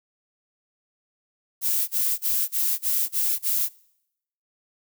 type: noise bursts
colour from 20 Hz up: violet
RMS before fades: -23 dBFS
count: 7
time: 1.61-3.692 s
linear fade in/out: 50 ms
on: 270 ms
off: 32 ms
effects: noise-tail reverb RT60 0.8 s tail -24 dB re dry